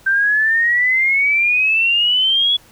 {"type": "exponential sweep", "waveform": "sine", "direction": "up", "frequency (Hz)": [1558, 3400], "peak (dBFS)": -12, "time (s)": [0.06, 2.57], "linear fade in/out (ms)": 10, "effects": ["pink hiss -48 dBFS RMS until 2.71 s"]}